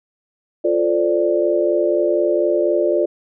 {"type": "chord", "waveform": "sine", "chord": "D minor seventh", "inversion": "first", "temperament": "equal", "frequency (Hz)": [349.2, 440, 523.3, 587.3], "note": ["F4", "A4", "C5", "D5"], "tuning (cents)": [0, 0, 0, 0], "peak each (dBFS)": [-18, -22, -24, -18], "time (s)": [0.64, 3.06], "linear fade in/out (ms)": 10, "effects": []}